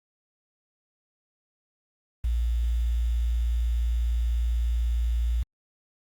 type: tone with quantisation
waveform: sine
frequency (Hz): 58.27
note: A#1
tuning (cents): 0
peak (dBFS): -22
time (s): 2.24-5.43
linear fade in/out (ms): 5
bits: 8
effects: Opus 24 kbps